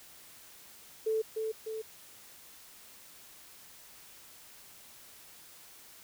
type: tone with echo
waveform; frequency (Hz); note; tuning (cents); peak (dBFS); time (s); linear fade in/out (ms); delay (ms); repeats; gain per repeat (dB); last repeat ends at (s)
sine; 440; A4; 0; -27; 1.06-1.22; 10; 300; 2; -4; 1.82
effects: white hiss -54 dBFS RMS until 6.03 s